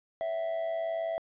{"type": "tone with amplitude modulation", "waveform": "triangle", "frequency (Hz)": 659.3, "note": "E5", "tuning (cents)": 0, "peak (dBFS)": -25, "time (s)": [0.21, 1.18], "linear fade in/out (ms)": 0, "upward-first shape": "sine", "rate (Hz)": 99.3, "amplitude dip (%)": 60, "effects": ["resampled to 8000 Hz", "11-bit"]}